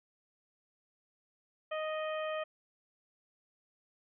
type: harmonic tone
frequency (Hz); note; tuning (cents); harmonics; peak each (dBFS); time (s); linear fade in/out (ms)
622.3; D#5; 0; 1 / 2 / 3 / 4 / 5; -35 / -41 / -45 / -47 / -49; 1.71-2.44; 10
effects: none